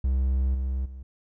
triangle tone with level steps, 65.41 Hz, C2, in tune, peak -19 / -23 / -35 dBFS, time 0.04-1.03 s, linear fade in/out 5 ms, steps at 0.54 / 0.85 s, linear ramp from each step 10 ms, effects none

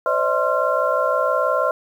sine tone cluster, 514 / 580 / 639 / 1054 / 1373 Hz, C5 / D5 / D#5 / C6 / F6, -31 / -22 / +46 / +12 / -30 cents, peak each -23 dBFS, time 0.06-1.71 s, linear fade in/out 2 ms, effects 8-bit

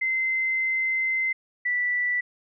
sine tone pair in turn, 2068 / 1967.2 Hz, C7 / B6, -21 / -7 cents, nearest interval minor second, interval 86 cents, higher first, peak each -22 dBFS, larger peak neither, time 0.01-1.33 / 1.65-2.21 s, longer first, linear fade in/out 10 ms, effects none

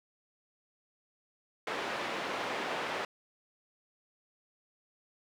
pink band-pass noise, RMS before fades -36 dBFS, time 1.67-3.05 s, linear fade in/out 2 ms, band 410 to 2700 Hz, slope 12 dB/octave, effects none

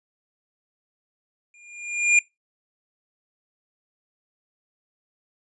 square tone with exponential growth, 2411 Hz, D7, 45 cents sharp, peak -12 dBFS, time 1.54-2.19 s, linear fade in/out 2 ms, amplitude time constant 140 ms, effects noise-tail reverb RT60 0.2 s tail -24 dB re dry + resampled to 22050 Hz

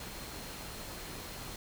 sine tone in noise, 4200 Hz, C8, 6 cents sharp, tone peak -55 dBFS, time 0-1.56 s, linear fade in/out 2 ms, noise pink, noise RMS -44 dBFS, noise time 0-1.56 s, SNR -14 dB, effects none

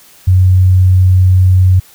sine tone, 92.5 Hz, F#2, in tune, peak -4 dBFS, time 0.27-1.8 s, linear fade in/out 10 ms, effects white hiss -42 dBFS RMS until 1.94 s

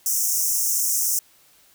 pink high-pass noise, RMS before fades -22 dBFS, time 0.06-1.19 s, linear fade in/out 2 ms, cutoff 5500 Hz, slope 96 dB/octave, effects white hiss -56 dBFS RMS until 1.74 s

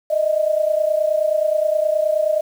sine tone pair together, 610.5 / 640 Hz, D#5 / D#5, -33 / +49 cents, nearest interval minor second, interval 82 cents, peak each -17 / -20 dBFS, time 0.1-2.41 s, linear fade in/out 10 ms, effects 7-bit

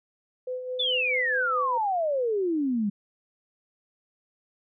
sine tone with tremolo, 506 Hz, B4, 42 cents sharp, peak -28 dBFS, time 0.47-1.78 s, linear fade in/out 5 ms, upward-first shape sine, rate 4.7 Hz, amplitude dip 50%
sine exponential sweep, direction down, 3570 to 196 Hz, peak -23 dBFS, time 0.79-2.9 s, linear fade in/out 10 ms
effects none

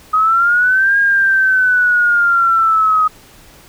sine linear two-way sweep, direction up then down, 1252 to 1628 to 1252 Hz, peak -9 dBFS, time 0.13-3.08 s, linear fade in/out 10 ms, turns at 0.98 s, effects pink hiss -43 dBFS RMS until 3.68 s

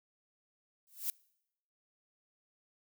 violet noise with exponential growth, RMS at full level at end -31 dBFS, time 0.87-1.1 s, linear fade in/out 0 ms, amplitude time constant 49 ms, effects noise-tail reverb RT60 0.8 s tail -25 dB re dry

